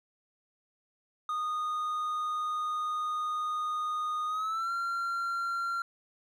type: tone with pitch glide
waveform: triangle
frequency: 1233 to 1376 Hz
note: D#6 to F6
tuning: -16 to -26 cents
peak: -28 dBFS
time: 1.29-5.82 s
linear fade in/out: 2 ms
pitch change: +190 cents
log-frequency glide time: 4.27-4.72 s
effects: none